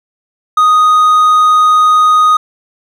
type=tone; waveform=triangle; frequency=1244.5 Hz; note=D#6; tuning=in tune; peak=-3 dBFS; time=0.57-2.37 s; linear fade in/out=5 ms; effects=none